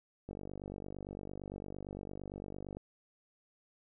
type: click train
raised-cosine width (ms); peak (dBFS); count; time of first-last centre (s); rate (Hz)
2; -30; 122; 0.29-2.77; 48.8
effects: none